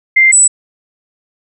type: tone pair in turn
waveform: sine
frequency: 2093 / 7925 Hz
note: C7 / B8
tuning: 0 / +5 cents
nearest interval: octave + major seventh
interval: 2305 cents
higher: second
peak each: -4 dBFS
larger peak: neither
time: 0.16-0.32 / 0.32-0.48 s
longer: neither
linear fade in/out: 10 ms
effects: none